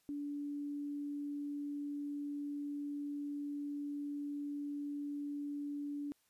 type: tone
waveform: sine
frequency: 288.7 Hz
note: D4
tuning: 30 cents flat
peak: -38 dBFS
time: 0.09-6.12 s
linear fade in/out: 0 ms
effects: white hiss -75 dBFS RMS until 6.29 s + resampled to 32000 Hz